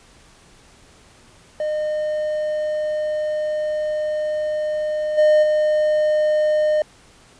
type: tone with level steps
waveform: triangle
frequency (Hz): 610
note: D#5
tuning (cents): -34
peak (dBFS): -18 / -9 / -13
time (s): 1.6-6.82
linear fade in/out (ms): 2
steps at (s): 5.17 / 5.42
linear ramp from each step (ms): 20
effects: pink hiss -50 dBFS RMS until 7.39 s + resampled to 22050 Hz